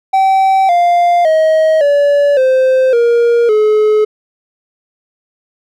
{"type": "tone with pitch steps", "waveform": "triangle", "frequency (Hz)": [770, 698, 632.7, 573.5, 519.9, 471.3, 427.2], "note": ["G5", "F5", "D#5", "D5", "C5", "A#4", "G#4"], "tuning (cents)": [-31, -1, 29, -41, -11, 19, 49], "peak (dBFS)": -5, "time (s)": [0.13, 4.05], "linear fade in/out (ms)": 10, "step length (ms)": 560, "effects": []}